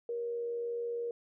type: tone with frequency modulation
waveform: sine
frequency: 472 Hz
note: A#4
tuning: 22 cents sharp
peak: -33 dBFS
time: 0.09-1.11 s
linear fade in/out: 2 ms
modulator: 86.2 Hz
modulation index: 0.2
effects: none